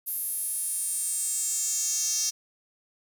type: tone with high-pass filter sweep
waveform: square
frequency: 246.9 Hz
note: B3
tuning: in tune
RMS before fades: -29 dBFS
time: 0.06-2.31 s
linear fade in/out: 20 ms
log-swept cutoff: 12000 to 5800 Hz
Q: 5.4
effects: none